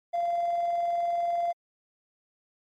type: tone with tremolo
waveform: triangle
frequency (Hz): 690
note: F5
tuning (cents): -21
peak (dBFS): -20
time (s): 0.13-1.53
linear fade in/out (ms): 20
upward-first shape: square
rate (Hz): 20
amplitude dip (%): 30
effects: tanh soft clip ceiling -21 dBFS + MP3 64 kbps